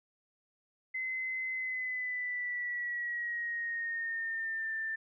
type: tone with pitch glide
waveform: sine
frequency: 2048 to 1782.9 Hz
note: C7 to A6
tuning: -38 to +22 cents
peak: -33 dBFS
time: 0.94-4.96 s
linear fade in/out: 10 ms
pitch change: -240 cents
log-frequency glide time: 1.53-4.73 s
effects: none